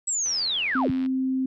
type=linear sweep; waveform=sine; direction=down; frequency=7902 to 30.87 Hz; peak=-23 dBFS; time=0.07-0.91 s; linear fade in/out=10 ms
type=click train; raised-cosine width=0.3 ms; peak=-27 dBFS; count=72; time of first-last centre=0.26-1.061 s; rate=88.6 Hz
type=tone; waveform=sine; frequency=261.6 Hz; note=C4; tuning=in tune; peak=-22 dBFS; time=0.75-1.46 s; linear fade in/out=5 ms
effects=none